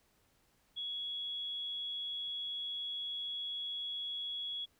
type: tone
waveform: sine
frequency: 3351 Hz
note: G#7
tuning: 15 cents sharp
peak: -37 dBFS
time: 0.76-4.66 s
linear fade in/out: 20 ms
effects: pink hiss -72 dBFS RMS until 4.79 s